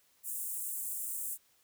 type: high-pass noise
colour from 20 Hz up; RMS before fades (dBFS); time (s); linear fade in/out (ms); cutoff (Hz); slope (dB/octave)
pink; -38; 0.23-1.38; 50; 7800; 48
effects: white hiss -69 dBFS RMS until 1.63 s